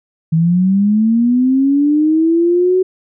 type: linear sweep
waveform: sine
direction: up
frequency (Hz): 158.2 to 375.4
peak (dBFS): -9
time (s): 0.32-2.83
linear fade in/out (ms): 10
effects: none